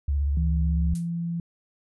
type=tone with vibrato; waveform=sine; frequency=71 Hz; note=C#2; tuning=42 cents sharp; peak=-21 dBFS; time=0.08-0.94 s; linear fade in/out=5 ms; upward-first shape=square; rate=16 Hz; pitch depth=52 cents each way
type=tone with pitch glide; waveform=sine; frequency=163.9 to 169.58 Hz; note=E3 to E3; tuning=-10 to +49 cents; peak=-26 dBFS; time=0.37-1.4 s; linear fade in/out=2 ms; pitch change=+59 cents; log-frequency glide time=0.6-0.84 s
type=noise with exponential decay; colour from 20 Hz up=violet; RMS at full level=-33 dBFS; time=0.95-1.1 s; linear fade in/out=2 ms; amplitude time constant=32 ms
effects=resampled to 24000 Hz